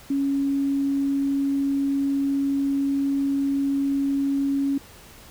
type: tone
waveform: sine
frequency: 277.2 Hz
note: C#4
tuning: in tune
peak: -20 dBFS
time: 0.1-4.78 s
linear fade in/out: 5 ms
effects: pink hiss -47 dBFS RMS until 5.3 s